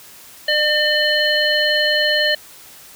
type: harmonic tone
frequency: 602 Hz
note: D5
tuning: 43 cents sharp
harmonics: 1 / 3 / 5 / 7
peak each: -20 / -18 / -20 / -21 dBFS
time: 0.48-2.35 s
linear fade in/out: 5 ms
effects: white hiss -42 dBFS RMS until 2.95 s